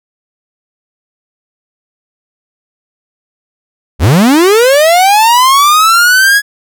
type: linear sweep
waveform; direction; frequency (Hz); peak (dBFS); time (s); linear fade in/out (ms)
45% pulse; up; 58.3 to 1683; -4; 3.99-6.42; 50
effects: none